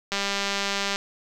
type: click train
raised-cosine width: 0.2 ms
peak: -9 dBFS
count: 168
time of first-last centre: 0.12-0.959 s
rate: 199 Hz
effects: 8-bit